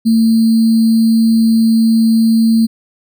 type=tone with sample-and-hold; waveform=sine; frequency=225.4 Hz; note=A3; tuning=42 cents sharp; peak=-7 dBFS; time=0.05-2.67 s; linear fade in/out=20 ms; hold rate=4410 Hz; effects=none